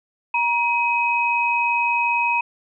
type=tone pair together; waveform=sine; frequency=948.7 / 2531 Hz; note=A#5 / D#7; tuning=+30 / +29 cents; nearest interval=octave + perfect fourth; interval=1699 cents; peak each=-20 dBFS; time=0.34-2.41 s; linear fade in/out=5 ms; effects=none